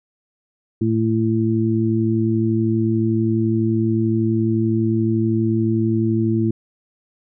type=harmonic tone; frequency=111.7 Hz; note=A2; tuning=27 cents sharp; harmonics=1 / 2 / 3; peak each=-20 / -20 / -20 dBFS; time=0.81-6.51 s; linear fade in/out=5 ms; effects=none